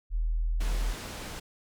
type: tone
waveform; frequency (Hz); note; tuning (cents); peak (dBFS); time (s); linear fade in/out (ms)
sine; 40.28; E1; -39; -25; 0.1-0.95; 50
type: low-pass noise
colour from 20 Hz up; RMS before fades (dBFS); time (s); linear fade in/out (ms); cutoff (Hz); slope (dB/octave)
pink; -40; 0.6-1.4; 10; 9800; 12
effects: none